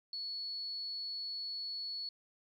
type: tone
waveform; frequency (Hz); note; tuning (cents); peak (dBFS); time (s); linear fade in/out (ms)
sine; 4400; C#8; -14; -38; 0.13-2.09; 2
effects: 12-bit